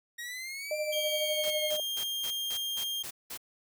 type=exponential two-way sweep; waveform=sawtooth; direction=up then down; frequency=1876 to 2363 to 2149 Hz; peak=-34 dBFS; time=0.18-1.71 s; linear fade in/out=10 ms; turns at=0.76 s
type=tone with tremolo; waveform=sine; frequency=610 Hz; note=D#5; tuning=34 cents flat; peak=-28 dBFS; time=0.71-1.8 s; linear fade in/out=2 ms; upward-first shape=sine; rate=12 Hz; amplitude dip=60%
type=tone; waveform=40% pulse; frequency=3208 Hz; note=G7; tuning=39 cents sharp; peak=-31 dBFS; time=0.92-3.03 s; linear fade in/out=10 ms
type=noise bursts; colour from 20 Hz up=white; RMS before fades=-40 dBFS; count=8; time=1.43-3.376 s; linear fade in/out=10 ms; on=77 ms; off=190 ms
effects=none